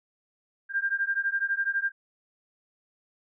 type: beating tone pair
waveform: sine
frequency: 1590 / 1602 Hz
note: G6 / G6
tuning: +24 / +37 cents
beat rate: 12 Hz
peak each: -28 dBFS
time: 0.69-1.92 s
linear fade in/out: 50 ms
effects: none